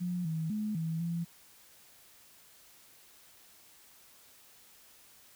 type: tone with pitch steps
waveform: sine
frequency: 178 / 160.4 / 212.8 / 162.4 / 169.2 Hz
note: F3 / E3 / G#3 / E3 / E3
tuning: +33 / -47 / +42 / -26 / +45 cents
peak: -31 dBFS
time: 0-1.25 s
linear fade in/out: 20 ms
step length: 250 ms
effects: white hiss -59 dBFS RMS until 5.35 s